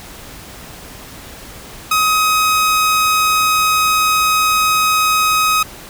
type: tone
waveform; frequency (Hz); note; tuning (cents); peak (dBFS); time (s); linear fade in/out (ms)
sawtooth; 1264; D#6; +27; -8; 1.91-5.63; 5
effects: pink hiss -35 dBFS RMS until 5.89 s